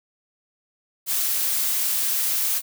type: noise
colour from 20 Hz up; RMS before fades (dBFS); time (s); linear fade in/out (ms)
blue; -23; 1.06-2.62; 50
effects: none